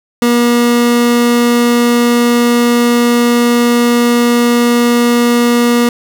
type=tone; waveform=30% pulse; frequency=239.2 Hz; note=A#3; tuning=45 cents sharp; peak=-5 dBFS; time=0.22-5.89 s; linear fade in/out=2 ms; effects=none